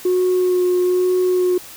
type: tone with vibrato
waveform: sine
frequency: 363.2 Hz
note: F#4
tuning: 32 cents flat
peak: -12 dBFS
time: 0.05-1.58 s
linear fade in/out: 5 ms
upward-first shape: sine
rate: 1.1 Hz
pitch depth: 14 cents each way
effects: tanh soft clip ceiling -11 dBFS + white hiss -38 dBFS RMS until 1.76 s